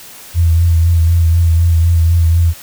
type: tone with vibrato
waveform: sine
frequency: 83.7 Hz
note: E2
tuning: 27 cents sharp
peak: -7 dBFS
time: 0.34-2.54 s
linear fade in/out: 50 ms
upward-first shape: triangle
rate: 4 Hz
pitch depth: 47 cents each way
effects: white hiss -35 dBFS RMS until 2.62 s